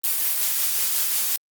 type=noise with tremolo; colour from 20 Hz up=blue; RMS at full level=-21 dBFS; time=0.04-1.36 s; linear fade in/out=0 ms; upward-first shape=triangle; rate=5.5 Hz; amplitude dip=30%; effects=Opus 32 kbps